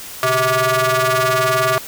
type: ring-modulated tone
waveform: sawtooth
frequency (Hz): 261.6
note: C4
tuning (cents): 0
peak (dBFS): -7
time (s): 0.23-1.78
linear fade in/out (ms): 0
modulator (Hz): 906
effects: white hiss -33 dBFS RMS until 1.87 s